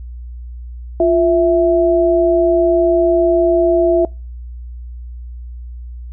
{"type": "tone pair together", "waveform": "sine", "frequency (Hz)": [349.2, 659.2], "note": ["F4", "E5"], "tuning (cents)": [0, 0], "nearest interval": "major seventh", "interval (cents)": 1100, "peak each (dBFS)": -12, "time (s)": [1, 4.05], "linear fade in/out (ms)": 2, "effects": ["noise-tail reverb RT60 0.3 s tail -25 dB re dry", "added 60 Hz sine -27 dBFS peak until 6.12 s"]}